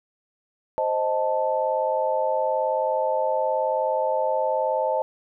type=chord; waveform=sine; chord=A diminished; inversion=first; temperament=equal; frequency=523.3 / 622.3 / 880 Hz; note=C5 / Eb5 / A5; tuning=0 / 0 / 0 cents; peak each=-25 dBFS; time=0.78-5.02 s; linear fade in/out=0 ms; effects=none